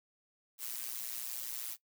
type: noise with amplitude modulation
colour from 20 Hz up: blue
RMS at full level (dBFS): -37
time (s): 0.58-1.77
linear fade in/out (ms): 50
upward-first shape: sine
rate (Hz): 120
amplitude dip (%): 90
effects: noise-tail reverb RT60 0.1 s tail -18 dB re dry